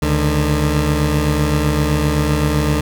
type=tone pair together; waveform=20% pulse; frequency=71.3 / 150.38 Hz; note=C#2 / D3; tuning=+49 / +41 cents; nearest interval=octave + minor second; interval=1292 cents; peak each=-12 dBFS; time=0.02-2.81 s; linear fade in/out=5 ms; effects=none